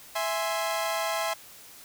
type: chord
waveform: sawtooth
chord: E augmented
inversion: none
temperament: equal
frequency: 659.3 / 830.6 / 1046.5 Hz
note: E5 / G#5 / B#5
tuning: 0 / 0 / 0 cents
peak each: -26 / -29 / -29 dBFS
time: 0.15-1.34 s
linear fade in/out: 10 ms
effects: white hiss -49 dBFS RMS until 1.84 s